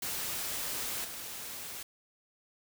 white noise with level steps, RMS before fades -36 / -42 dBFS, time 0.02-1.83 s, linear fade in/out 5 ms, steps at 1.04 s, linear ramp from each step 10 ms, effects none

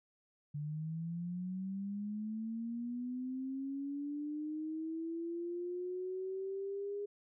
sine linear sweep, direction up, 145.4 to 410 Hz, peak -37 dBFS, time 0.54-7.06 s, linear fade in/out 10 ms, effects none

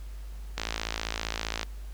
click train, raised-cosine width 0.2 ms, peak -12 dBFS, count 59, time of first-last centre 0.58-1.631 s, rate 55.2 Hz, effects added 50 Hz sine -37 dBFS peak until 1.93 s + pink hiss -56 dBFS RMS until 1.93 s

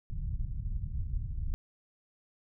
pink low-pass noise, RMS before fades -34 dBFS, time 0.1-1.54 s, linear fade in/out 0 ms, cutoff 120 Hz, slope 24 dB/octave, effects none

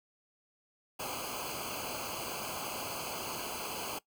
pink noise with comb filter, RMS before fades -39 dBFS, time 0.99-3.99 s, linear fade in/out 10 ms, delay 0.54 ms, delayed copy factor -0.95, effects noise-tail reverb RT60 0.1 s tail -19 dB re dry

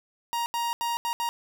45% pulse tone bursts at uneven times, 940 Hz, A#5, 14 cents sharp, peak -26 dBFS, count 5, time 0.33-0.46 / 0.54-0.73 / 0.81-0.97 / 1.05-1.13 / 1.2-1.29 s, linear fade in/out 0 ms, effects none

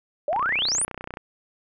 sine exponential sweep, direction up, 554.4 to 10600 Hz, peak -21 dBFS, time 0.28-0.85 s, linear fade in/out 2 ms
click train, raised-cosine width 0.5 ms, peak -18 dBFS, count 27, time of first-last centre 0.33-1.171 s, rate 30.9 Hz
effects none

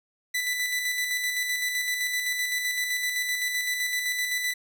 sawtooth tone with tremolo, 1987 Hz, B6, 10 cents sharp, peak -21 dBFS, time 0.34-4.54 s, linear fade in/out 10 ms, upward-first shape square, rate 7.8 Hz, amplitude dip 35%, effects none

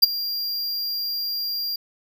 square tone with ADSR envelope, 4774 Hz, D8, 28 cents sharp, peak -7 dBFS, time 0.02-1.76 s, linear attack 15 ms, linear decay 16 ms, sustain -18 dB, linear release 4 ms, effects none

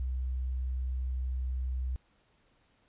sine tone, 63.8 Hz, C2, 43 cents flat, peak -30 dBFS, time 0-1.96 s, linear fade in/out 0 ms, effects pink hiss -69 dBFS RMS until 2.88 s + resampled to 8000 Hz

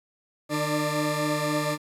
20% pulse tone cluster, 151.8 / 299.7 / 591 Hz, D#3 / D4 / D5, -42 / +35 / +11 cents, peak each -24 dBFS, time 0.49-1.78 s, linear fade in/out 50 ms, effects resampled to 32000 Hz + 9-bit

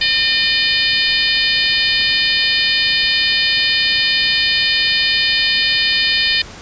harmonic tone, 607 Hz, D#5, 43 cents flat, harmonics 3 / 4 / 5 / 6 / 7 / 8, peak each -20 / -20 / -20 / -20 / -20 / -20 dBFS, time 0.01-6.42 s, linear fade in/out 5 ms, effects pink hiss -35 dBFS RMS until 6.61 s + resampled to 16000 Hz

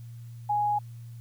sine tone, 830.6 Hz, G#5, in tune, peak -23 dBFS, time 0.49-0.79 s, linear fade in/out 10 ms, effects added 117 Hz sine -40 dBFS peak until 1.2 s + white hiss -63 dBFS RMS until 1.2 s

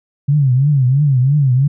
sine tone with vibrato, 136.4 Hz, C#3, 28 cents flat, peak -9 dBFS, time 0.28-1.68 s, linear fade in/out 10 ms, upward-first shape triangle, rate 3 Hz, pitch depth 190 cents each way, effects none

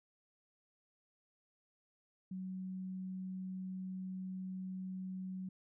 sine tone, 186.9 Hz, F#3, 18 cents sharp, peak -40 dBFS, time 2.31-5.49 s, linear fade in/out 5 ms, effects none

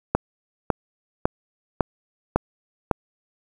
click train, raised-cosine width 1 ms, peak -3 dBFS, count 6, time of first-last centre 0.15-2.912 s, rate 1.81 Hz, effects 7-bit

